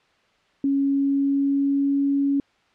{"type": "tone with pitch glide", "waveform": "sine", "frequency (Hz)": [276.7, 279.4], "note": ["C#4", "C#4"], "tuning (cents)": [-3, 14], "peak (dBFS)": -18, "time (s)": [0.64, 2.4], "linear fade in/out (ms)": 2, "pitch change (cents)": 17, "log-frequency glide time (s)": [0.77, 2.01], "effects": ["white hiss -61 dBFS RMS until 2.74 s", "low-pass 3000 Hz 12 dB/octave"]}